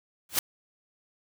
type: noise with exponential growth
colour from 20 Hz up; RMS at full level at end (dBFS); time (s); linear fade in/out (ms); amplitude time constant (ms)
white; -19; 0.29-0.39; 2; 21
effects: none